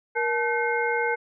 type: tone cluster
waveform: sine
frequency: 472.1 / 868 / 1524 / 2139 Hz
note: A#4 / A5 / G6 / C7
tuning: +22 / -24 / -49 / +38 cents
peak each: -26 / -28 / -28 / -29 dBFS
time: 0.15-1.16 s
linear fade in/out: 20 ms
effects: none